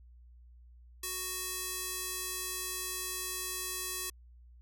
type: tone with band-pass filter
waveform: square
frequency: 370 Hz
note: F#4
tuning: in tune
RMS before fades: -38 dBFS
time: 1.03-4.1 s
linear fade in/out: 5 ms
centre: 11000 Hz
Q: 0.87
effects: added 60 Hz sine -53 dBFS peak until 4.61 s